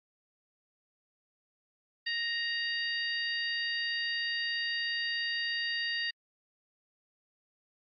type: harmonic tone with a mistuned harmonic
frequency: 932.3 Hz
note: A#5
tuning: in tune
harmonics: 2 / 3 / 4 / 5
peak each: -33 / -38 / -41 / -37 dBFS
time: 2.06-6.11 s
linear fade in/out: 10 ms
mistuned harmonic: 3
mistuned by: +16 cents
effects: AAC 64 kbps